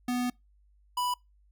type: tone pair in turn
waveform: square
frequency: 246.9 / 987.6 Hz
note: B3 / B5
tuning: 0 / 0 cents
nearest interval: 2 octaves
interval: 2400 cents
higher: second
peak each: -28 / -28 dBFS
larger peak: neither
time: 0.08-0.3 / 0.97-1.14 s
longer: first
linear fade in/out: 5 ms
effects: noise-tail reverb RT60 0.2 s tail -25 dB re dry + added 50 Hz sine -60 dBFS peak until 1.51 s